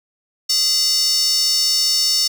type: tone with high-pass filter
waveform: square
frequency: 412.5 Hz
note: G#4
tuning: 12 cents flat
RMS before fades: -17 dBFS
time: 0.49-2.28 s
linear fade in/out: 10 ms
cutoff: 5100 Hz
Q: 8.1
effects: none